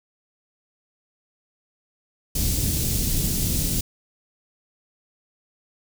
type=band-stop noise; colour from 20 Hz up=pink; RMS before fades=-23 dBFS; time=2.35-3.81 s; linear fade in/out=5 ms; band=230 to 5600 Hz; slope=12 dB/octave; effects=none